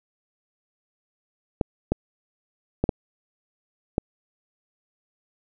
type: clicks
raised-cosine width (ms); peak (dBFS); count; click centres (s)
2; -7; 5; 1.612 / 1.92 / 2.84 / 2.892 / 3.981
effects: none